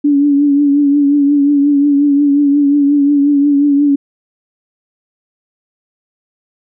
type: tone with vibrato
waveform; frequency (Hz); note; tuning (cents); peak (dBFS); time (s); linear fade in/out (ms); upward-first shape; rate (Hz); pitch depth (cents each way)
sine; 285.8; D4; -47; -7; 0.04-3.96; 10; triangle; 5.6; 48
effects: none